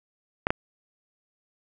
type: clicks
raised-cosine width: 0.5 ms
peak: -7 dBFS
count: 2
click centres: 0.469 / 0.505 s
effects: none